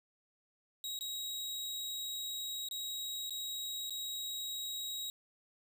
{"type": "tone with dropouts", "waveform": "sawtooth", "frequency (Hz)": 3818, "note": "A#7", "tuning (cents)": 41, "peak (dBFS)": -35, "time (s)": [0.84, 5.1], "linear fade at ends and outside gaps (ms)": 1, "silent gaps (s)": [[0.99, 1.009], [2.687, 2.711], [3.296, 3.306], [3.897, 3.906]], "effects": ["12-bit"]}